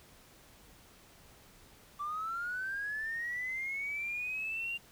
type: linear sweep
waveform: triangle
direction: up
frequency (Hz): 1155 to 2794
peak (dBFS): -31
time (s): 1.99-4.78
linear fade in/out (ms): 20
effects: tanh soft clip ceiling -32 dBFS + pink hiss -59 dBFS RMS until 4.91 s